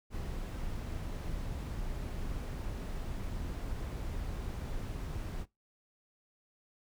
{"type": "noise", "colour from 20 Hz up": "brown", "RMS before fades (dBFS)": -38, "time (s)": [0.1, 5.46], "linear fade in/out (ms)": 50, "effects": ["noise-tail reverb RT60 0.2 s tail -22 dB re dry"]}